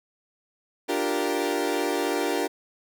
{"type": "chord", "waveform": "30% pulse", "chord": "G minor seventh", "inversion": "second", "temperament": "equal", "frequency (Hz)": [293.7, 349.2, 392, 466.2], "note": ["D4", "F4", "G4", "Bb4"], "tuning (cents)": [0, 0, 0, 0], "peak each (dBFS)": -27, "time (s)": [0.88, 2.48], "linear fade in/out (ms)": 20, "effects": []}